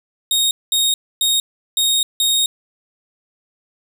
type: tone bursts at uneven times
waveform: sawtooth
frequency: 3729 Hz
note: A#7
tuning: in tune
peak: -11 dBFS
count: 5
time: 0.31-0.51 / 0.72-0.94 / 1.21-1.4 / 1.77-2.03 / 2.2-2.46 s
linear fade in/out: 2 ms
effects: none